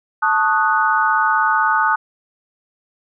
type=chord; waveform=sine; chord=D# half-diminished seventh; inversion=second; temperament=equal; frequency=880 / 1108.7 / 1244.5 / 1480 Hz; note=A5 / C#6 / D#6 / F#6; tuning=0 / 0 / 0 / 0 cents; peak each=-18 / -24 / -18 / -18 dBFS; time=0.22-1.96 s; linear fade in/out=10 ms; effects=none